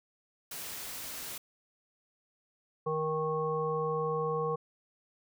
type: noise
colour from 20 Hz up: white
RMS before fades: -41 dBFS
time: 0.51-1.38 s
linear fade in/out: 5 ms
type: harmonic tone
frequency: 156.7 Hz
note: D#3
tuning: 13 cents sharp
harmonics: 1 / 3 / 5 / 7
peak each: -37 / -31 / -41 / -35 dBFS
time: 2.86-4.56 s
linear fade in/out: 10 ms
effects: none